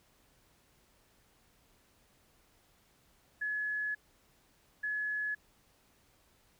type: tone bursts at uneven times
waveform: sine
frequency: 1700 Hz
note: G#6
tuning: 40 cents sharp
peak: -32 dBFS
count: 2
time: 3.41-3.95 / 4.83-5.35 s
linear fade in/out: 10 ms
effects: pink hiss -68 dBFS RMS until 6.59 s